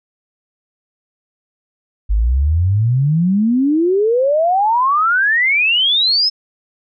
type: exponential sweep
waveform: sine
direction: up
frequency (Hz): 48.94 to 5274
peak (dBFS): -11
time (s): 2.09-6.3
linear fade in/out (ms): 20
effects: none